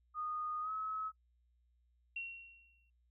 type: tone with pitch glide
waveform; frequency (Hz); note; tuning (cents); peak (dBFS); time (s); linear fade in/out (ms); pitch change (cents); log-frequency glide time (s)
sine; 1233 to 1286.1; D#6 to E6; -16 to -43; -37; 0.14-1.12; 50; +73; 0.61-0.71
type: tone with exponential decay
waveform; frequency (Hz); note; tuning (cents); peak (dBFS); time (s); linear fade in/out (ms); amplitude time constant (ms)
sine; 2736; F7; -36; -37; 2.16-2.9; 5; 160
effects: noise-tail reverb RT60 0.1 s tail -24 dB re dry + added 60 Hz sine -70 dBFS peak until 3.1 s